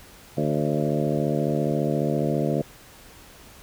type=harmonic tone with a mistuned harmonic; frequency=74.6 Hz; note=D2; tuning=28 cents sharp; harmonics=2 / 3 / 4 / 5 / 6 / 7 / 8 / 9; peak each=-26 / -28 / -29 / -30 / -31 / -31 / -32 / -33 dBFS; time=0.37-2.62 s; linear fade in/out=5 ms; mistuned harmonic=7; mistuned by=+36 cents; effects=pink hiss -48 dBFS RMS until 3.62 s